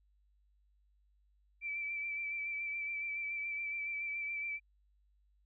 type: tone with vibrato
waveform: sine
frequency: 2328 Hz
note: D7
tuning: 16 cents flat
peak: -36 dBFS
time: 1.61-4.6 s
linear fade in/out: 50 ms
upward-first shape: sine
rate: 7.1 Hz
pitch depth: 26 cents each way
effects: added 50 Hz sine -68 dBFS peak until 5.45 s